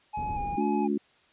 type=tone with vibrato; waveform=triangle; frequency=830.6 Hz; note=G#5; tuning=in tune; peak=-28 dBFS; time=0.13-0.88 s; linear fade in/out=20 ms; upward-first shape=square; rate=2.1 Hz; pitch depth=28 cents each way
type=low-pass noise; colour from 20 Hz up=pink; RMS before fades=-37 dBFS; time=0.17-0.56 s; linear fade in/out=5 ms; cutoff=280 Hz; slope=12 dB/octave
type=harmonic tone; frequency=72.1 Hz; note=D2; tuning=31 cents flat; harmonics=3 / 4 / 5; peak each=-28 / -29 / -30 dBFS; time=0.57-0.98 s; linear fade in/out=10 ms
effects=white hiss -62 dBFS RMS until 1.32 s + resampled to 8000 Hz